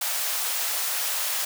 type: high-pass noise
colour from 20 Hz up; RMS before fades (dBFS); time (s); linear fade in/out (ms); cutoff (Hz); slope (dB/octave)
white; -27; 0.01-1.45; 5; 560; 24
effects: none